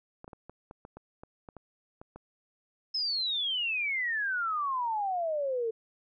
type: clicks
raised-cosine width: 1 ms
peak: -31 dBFS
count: 12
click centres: 0.244 / 0.279 / 0.332 / 0.496 / 0.711 / 0.851 / 0.97 / 1.235 / 1.488 / 1.567 / 2.015 / 2.16 s
type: exponential sweep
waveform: sine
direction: down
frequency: 5240 to 440.3 Hz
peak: -28 dBFS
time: 2.94-5.71 s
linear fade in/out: 10 ms
effects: none